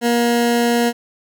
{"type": "tone", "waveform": "20% pulse", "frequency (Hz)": 237.1, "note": "A#3", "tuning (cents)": 30, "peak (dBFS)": -9, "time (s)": [0.01, 0.93], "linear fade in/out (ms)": 50, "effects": []}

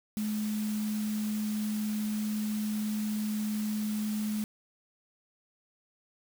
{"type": "tone in noise", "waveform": "sine", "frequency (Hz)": 212.9, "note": "G#3", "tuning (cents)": 43, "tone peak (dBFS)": -29, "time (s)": [0.17, 4.44], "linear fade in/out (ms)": 0, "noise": "white", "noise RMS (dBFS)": -44, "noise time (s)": [0.17, 4.44], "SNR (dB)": 12, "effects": []}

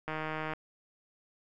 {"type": "click train", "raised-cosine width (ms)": 0.5, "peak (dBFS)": -21, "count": 72, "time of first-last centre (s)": [0.08, 0.535], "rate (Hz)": 156, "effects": []}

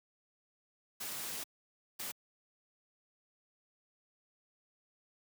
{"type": "noise bursts at uneven times", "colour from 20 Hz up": "white", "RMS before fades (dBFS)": -41, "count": 2, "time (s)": [[1, 1.44], [1.99, 2.12]], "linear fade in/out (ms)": 10, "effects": ["high-pass 100 Hz 12 dB/octave"]}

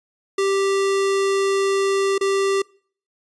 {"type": "tone with dropouts", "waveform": "square", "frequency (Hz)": 392, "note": "G4", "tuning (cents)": 0, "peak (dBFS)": -18, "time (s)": [0.38, 2.62], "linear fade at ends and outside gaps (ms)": 5, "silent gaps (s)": [2.181, 2.21], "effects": ["noise-tail reverb RT60 0.5 s tail -25 dB re dry", "resampled to 22050 Hz"]}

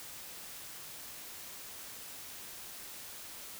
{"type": "silence", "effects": ["white hiss -47 dBFS RMS until 3.59 s"]}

